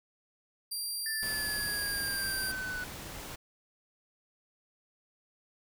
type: tone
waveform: 20% pulse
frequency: 4736 Hz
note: D8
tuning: 14 cents sharp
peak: -28 dBFS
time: 0.71-2.52 s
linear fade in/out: 10 ms
type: linear sweep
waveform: triangle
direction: down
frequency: 1779 to 1480 Hz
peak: -33 dBFS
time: 1.06-2.84 s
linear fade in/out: 2 ms
type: noise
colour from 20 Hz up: pink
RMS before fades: -43 dBFS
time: 1.22-3.36 s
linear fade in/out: 10 ms
effects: none